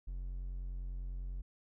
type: tone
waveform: triangle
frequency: 45.06 Hz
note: F#1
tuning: 45 cents flat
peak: -36 dBFS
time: 0.07-1.42 s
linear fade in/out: 10 ms
effects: none